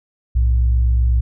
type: tone pair together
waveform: sine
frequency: 61.4 / 109.4 Hz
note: B1 / A2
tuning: -9 / -9 cents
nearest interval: minor seventh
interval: 1000 cents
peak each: -12 / -24 dBFS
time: 0.35-1.21 s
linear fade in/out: 10 ms
effects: none